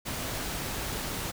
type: noise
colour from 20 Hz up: pink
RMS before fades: -34 dBFS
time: 0.05-1.32 s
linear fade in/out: 20 ms
effects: none